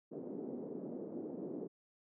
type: band-pass noise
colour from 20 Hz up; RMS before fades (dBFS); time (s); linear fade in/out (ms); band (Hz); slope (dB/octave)
white; -44; 0.11-1.68; 20; 210 to 410; 24
effects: none